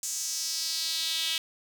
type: tone with high-pass filter sweep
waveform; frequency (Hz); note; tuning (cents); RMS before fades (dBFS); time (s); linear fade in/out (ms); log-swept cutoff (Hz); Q
sawtooth; 324.5; E4; -27; -31; 0.03-1.38; 2; 6900 to 3200; 3.2
effects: none